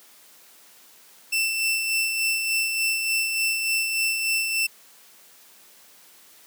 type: tone with tremolo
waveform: sawtooth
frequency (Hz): 2673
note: E7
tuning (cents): +23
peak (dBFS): -17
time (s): 1.32-4.67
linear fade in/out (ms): 10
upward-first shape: sine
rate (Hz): 3.4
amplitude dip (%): 40
effects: white hiss -52 dBFS RMS until 6.46 s + high-pass 200 Hz 12 dB/octave